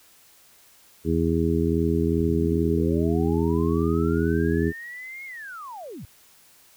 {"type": "harmonic tone", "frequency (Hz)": 82.41, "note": "E2", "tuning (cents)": 0, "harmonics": [1, 2, 3, 4, 5], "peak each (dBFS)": [-26, -26, -26, -26, -26], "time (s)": [1.04, 4.73], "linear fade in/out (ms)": 50}
{"type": "linear two-way sweep", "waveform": "sine", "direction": "up then down", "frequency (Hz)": [30.38, 2175, 81.7], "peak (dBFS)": -35, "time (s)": [2.18, 6.05], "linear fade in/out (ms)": 0, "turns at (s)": 5.25}
{"effects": ["white hiss -55 dBFS RMS until 6.76 s"]}